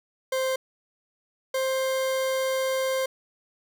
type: tone pair in turn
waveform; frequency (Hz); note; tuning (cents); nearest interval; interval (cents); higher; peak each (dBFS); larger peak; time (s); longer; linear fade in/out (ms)
40% pulse; 523.3 / 526.3; C5 / C5; 0 / +10; unison; 10; second; -23; neither; 0.32-0.56 / 1.54-3.06; second; 5
effects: none